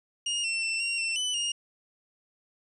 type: tone with pitch steps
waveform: sawtooth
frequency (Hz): 2849 / 2699 / 2682 / 2756 / 2693 / 2998 / 2846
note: F7 / E7 / E7 / F7 / E7 / F#7 / F7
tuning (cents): +34 / +40 / +29 / -24 / +36 / +22 / +32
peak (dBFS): -24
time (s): 0.26-1.52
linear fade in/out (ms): 5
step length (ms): 180
effects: resampled to 22050 Hz